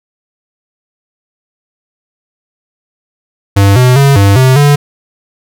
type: tone with pitch steps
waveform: square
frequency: 99.3 / 126.1 / 139 / 99.5 / 130.1 / 144.6 Hz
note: G2 / B2 / C#3 / G2 / C3 / D3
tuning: +23 / +36 / +5 / +26 / -9 / -27 cents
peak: -4 dBFS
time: 3.56-4.76 s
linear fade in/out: 10 ms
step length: 200 ms
effects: none